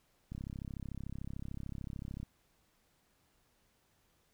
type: click train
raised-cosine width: 5 ms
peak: -30 dBFS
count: 65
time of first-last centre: 0.32-2.23 s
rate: 33.5 Hz
effects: pink hiss -73 dBFS RMS until 4.33 s